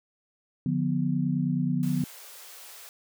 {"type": "chord", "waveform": "sine", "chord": "B diminished", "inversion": "first", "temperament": "just", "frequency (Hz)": [148.16, 177.8, 246.9], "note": ["D3", "F3", "B3"], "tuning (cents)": [16, 31, 0], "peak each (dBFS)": -28, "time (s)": [0.66, 2.04], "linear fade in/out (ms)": 2}
{"type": "high-pass noise", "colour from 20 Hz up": "white", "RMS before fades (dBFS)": -46, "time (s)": [1.83, 2.89], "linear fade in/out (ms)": 0, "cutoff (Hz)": 400, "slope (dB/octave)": 48}
{"effects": []}